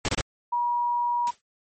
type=noise bursts; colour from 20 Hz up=pink; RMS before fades=-25 dBFS; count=3; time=0.05-0.21 s; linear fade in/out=0 ms; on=34 ms; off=29 ms
type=tone; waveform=sine; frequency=960 Hz; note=B5; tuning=49 cents flat; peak=-22 dBFS; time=0.52-1.31 s; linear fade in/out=10 ms
type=noise with exponential decay; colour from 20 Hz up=white; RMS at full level=-33 dBFS; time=1.27-1.41 s; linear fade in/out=1 ms; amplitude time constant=29 ms
effects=MP3 32 kbps